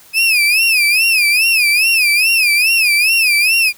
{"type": "tone with vibrato", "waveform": "35% pulse", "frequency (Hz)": 2526, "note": "D#7", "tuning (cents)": 26, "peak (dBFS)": -8, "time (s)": [0.13, 3.73], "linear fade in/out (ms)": 50, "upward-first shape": "sine", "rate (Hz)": 2.4, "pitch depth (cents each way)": 150, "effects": ["white hiss -44 dBFS RMS until 3.77 s"]}